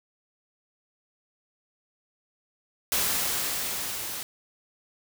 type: noise with level ramp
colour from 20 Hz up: white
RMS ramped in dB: -25 to -35 dBFS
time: 2.92-4.23 s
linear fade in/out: 0 ms
effects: none